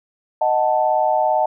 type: chord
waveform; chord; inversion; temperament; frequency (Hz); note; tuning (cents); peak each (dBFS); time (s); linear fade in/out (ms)
sine; D# diminished; none; equal; 622.3 / 740 / 880; D#5 / F#5 / A5; 0 / 0 / 0; -19; 0.41-1.46; 5
effects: none